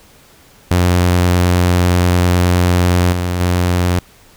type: tone with level steps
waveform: sawtooth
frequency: 89 Hz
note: F2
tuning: 33 cents sharp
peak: -6 / -12 / -8 dBFS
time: 0.71-3.99 s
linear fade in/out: 0 ms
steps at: 3.12 / 3.4 s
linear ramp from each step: 5 ms
effects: pink hiss -46 dBFS RMS until 4.36 s